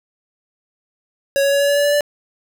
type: tone with pitch steps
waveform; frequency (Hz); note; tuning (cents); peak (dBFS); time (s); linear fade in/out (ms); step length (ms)
square; 554.4 / 558.6 / 562.8 / 567 / 571.3 / 575.6 / 579.9 / 584.3; C#5 / C#5 / C#5 / C#5 / D5 / D5 / D5 / D5; 0 / +13 / +26 / +39 / -48 / -35 / -22 / -9; -14; 1.36-2.008; 0; 81
effects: none